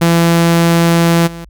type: tone with level steps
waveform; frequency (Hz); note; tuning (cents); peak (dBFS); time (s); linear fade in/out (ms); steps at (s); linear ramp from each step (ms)
sawtooth; 168.4; E3; +37; -4 / -22; 0.01-1.45; 10; 1.26; 20
effects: added 50 Hz sine -37 dBFS peak until 1.49 s